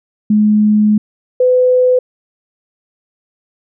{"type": "tone pair in turn", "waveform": "sine", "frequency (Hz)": [211.5, 504], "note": ["G#3", "B4"], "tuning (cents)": [32, 35], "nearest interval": "octave + minor third", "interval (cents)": 1503, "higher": "second", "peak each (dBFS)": -7, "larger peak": "neither", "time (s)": [[0.3, 0.98], [1.4, 1.99]], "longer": "first", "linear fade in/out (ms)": 5, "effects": []}